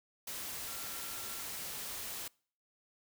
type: tone in noise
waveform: sine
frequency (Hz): 1365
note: F6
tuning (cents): -40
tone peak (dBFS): -53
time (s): 0.67-1.42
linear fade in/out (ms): 5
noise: white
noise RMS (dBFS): -42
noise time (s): 0.27-2.28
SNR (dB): -14
effects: noise-tail reverb RT60 0.5 s tail -26 dB re dry